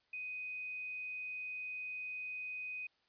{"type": "tone with quantisation", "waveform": "sine", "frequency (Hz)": 2500, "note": "D#7", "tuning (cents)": 8, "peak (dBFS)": -40, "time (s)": [0.13, 2.87], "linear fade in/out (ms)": 5, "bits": 11, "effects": ["white hiss -75 dBFS RMS until 3.08 s", "resampled to 11025 Hz"]}